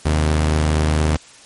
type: tone pair together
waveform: sawtooth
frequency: 77.19 / 130 Hz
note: D#2 / C3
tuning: -13 / -11 cents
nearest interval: major sixth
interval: 902 cents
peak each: -11 / -21 dBFS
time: 0.05-1.17 s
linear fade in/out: 10 ms
effects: white hiss -44 dBFS RMS until 1.45 s + MP3 48 kbps